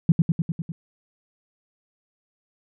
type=tone with echo; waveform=sine; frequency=164.81 Hz; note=E3; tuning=in tune; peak=-10 dBFS; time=0.09-0.12 s; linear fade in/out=2 ms; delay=100 ms; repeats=6; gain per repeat=-3 dB; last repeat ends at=0.72 s; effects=none